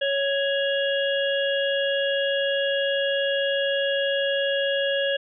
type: harmonic tone with a mistuned harmonic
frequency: 554.4 Hz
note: C#5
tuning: in tune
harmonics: 1 / 3 / 5 / 6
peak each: -23 / -28 / -30 / -31 dBFS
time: 0.01-5.17 s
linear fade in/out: 10 ms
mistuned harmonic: 5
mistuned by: +39 cents
effects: none